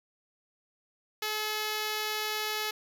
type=tone; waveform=5% pulse; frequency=428 Hz; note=A4; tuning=48 cents flat; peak=-19 dBFS; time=1.22-2.71 s; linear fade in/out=5 ms; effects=none